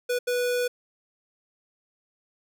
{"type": "tone bursts at uneven times", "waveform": "square", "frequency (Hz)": 491.1, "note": "B4", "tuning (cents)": -10, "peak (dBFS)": -24, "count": 2, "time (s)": [[0.09, 0.19], [0.27, 0.68]], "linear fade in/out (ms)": 10, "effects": []}